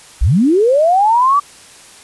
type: linear sweep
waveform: sine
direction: up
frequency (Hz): 38.89 to 1174.7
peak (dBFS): -8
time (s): 0.21-1.4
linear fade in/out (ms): 10
effects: white hiss -40 dBFS RMS until 2.03 s + resampled to 24000 Hz